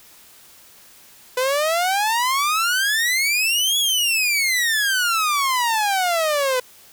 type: exponential two-way sweep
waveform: sawtooth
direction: up then down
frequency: 496.4 to 3400 to 496.4 Hz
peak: -14 dBFS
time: 1.37-6.6 s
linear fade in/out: 5 ms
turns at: 3.78 s
effects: white hiss -48 dBFS RMS until 6.92 s